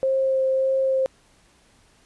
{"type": "tone with vibrato", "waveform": "sine", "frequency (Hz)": 530, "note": "C5", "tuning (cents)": 22, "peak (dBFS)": -18, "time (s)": [0.03, 1.06], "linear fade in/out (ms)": 0, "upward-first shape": "sine", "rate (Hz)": 1.7, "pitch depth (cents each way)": 9, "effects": ["pink hiss -58 dBFS RMS until 2.05 s", "resampled to 24000 Hz"]}